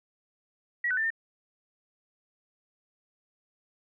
sine tone with pitch steps, 1923 / 1504 / 1778 / 1810 Hz, B6 / F#6 / A6 / A6, -47 / +28 / +18 / +48 cents, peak -25 dBFS, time 0.84-1.104 s, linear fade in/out 5 ms, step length 66 ms, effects none

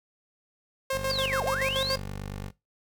sawtooth tone with tremolo, 533 Hz, C5, 32 cents sharp, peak -22 dBFS, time 0.9-1.96 s, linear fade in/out 5 ms, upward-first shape square, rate 7 Hz, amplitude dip 65%
15% pulse tone, 49 Hz, G1, in tune, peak -28 dBFS, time 0.91-2.52 s, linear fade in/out 50 ms
sine linear two-way sweep, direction down then up, 4903 to 438.6 to 4903 Hz, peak -28 dBFS, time 1.1-1.95 s, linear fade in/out 0 ms, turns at 1.44 s
effects noise-tail reverb RT60 0.2 s tail -18 dB re dry

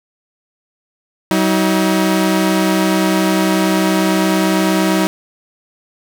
sawtooth tone pair together, 189.38 / 318.5 Hz, F#3 / D#4, +41 / +41 cents, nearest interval major sixth, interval 900 cents, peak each -11 dBFS, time 1.31-5.07 s, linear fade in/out 0 ms, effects none

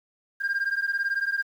sine beating tone pair, 1595 / 1613 Hz, G6 / G6, +30 / +49 cents, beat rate 18 Hz, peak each -25 dBFS, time 0.4-1.43 s, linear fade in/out 20 ms, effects tanh soft clip ceiling -21 dBFS + 9-bit

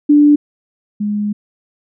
sine tone pair in turn, 293.7 / 207.7 Hz, D4 / G#3, 0 / 0 cents, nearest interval tritone, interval 600 cents, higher first, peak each -5 / -15 dBFS, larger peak first, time 0.09-0.36 / 1-1.33 s, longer second, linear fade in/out 10 ms, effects none

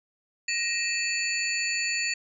sine tone cluster, 1879 / 2440 / 2629 / 4475 / 7020 Hz, A#6 / D#7 / E7 / C#8 / A8, +13 / -34 / -5 / +16 / -5 cents, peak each -31 / -37 / -30 / -31 / -34 dBFS, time 0.48-2.14 s, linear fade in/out 5 ms, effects none

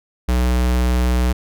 square tone, 61.7 Hz, B1, 1 cent flat, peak -15 dBFS, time 0.28-1.33 s, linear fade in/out 10 ms, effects none

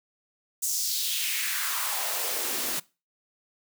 white noise with high-pass filter sweep, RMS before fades -29 dBFS, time 0.62-2.8 s, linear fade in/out 10 ms, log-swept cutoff 7300 to 200 Hz, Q 2.4, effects noise-tail reverb RT60 0.3 s tail -22 dB re dry

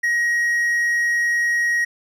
triangle tone, 1891 Hz, A#6, 24 cents sharp, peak -15 dBFS, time 0.03-1.85 s, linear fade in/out 10 ms, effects none

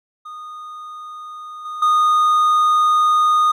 triangle tone with level steps, 1232 Hz, D#6, 17 cents flat, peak -29 / -24 / -10 dBFS, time 0.25-3.52 s, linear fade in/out 10 ms, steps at 1.65 / 1.82 s, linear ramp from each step 5 ms, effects none

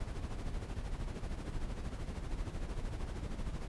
brown noise with tremolo, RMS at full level -37 dBFS, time 0-3.68 s, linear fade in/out 5 ms, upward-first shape sine, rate 13 Hz, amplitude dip 55%, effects resampled to 24000 Hz

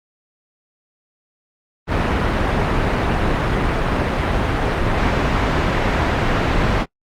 pink low-pass noise, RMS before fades -18 dBFS, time 1.87-6.86 s, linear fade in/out 50 ms, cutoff 2100 Hz, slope 12 dB/octave, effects noise-tail reverb RT60 0.1 s tail -24 dB re dry + Opus 32 kbps

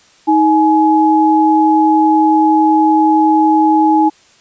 sine tone pair together, 315.5 / 842.8 Hz, D#4 / G#5, +24 / +25 cents, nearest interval octave + perfect fourth, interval 1701 cents, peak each -10 dBFS, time 0.27-4.1 s, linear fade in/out 20 ms, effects white hiss -48 dBFS RMS until 4.4 s + resampled to 16000 Hz

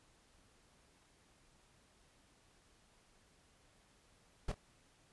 brown noise with echo, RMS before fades -37 dBFS, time 4.48-4.52 s, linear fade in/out 5 ms, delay 26 ms, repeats 1, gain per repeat -13 dB, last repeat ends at 4.546 s, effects pink hiss -69 dBFS RMS until 5.12 s + resampled to 24000 Hz

